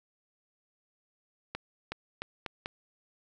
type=accelerating click train; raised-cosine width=0.3 ms; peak=-19 dBFS; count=5; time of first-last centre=1.55-2.659 s; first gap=370 ms; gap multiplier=0.81; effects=none